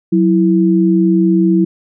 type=tone pair together; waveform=sine; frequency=185 / 329.6 Hz; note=F#3 / E4; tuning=0 / 0 cents; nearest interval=minor seventh; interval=1000 cents; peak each=-11 dBFS; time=0.12-1.65 s; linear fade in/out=10 ms; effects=none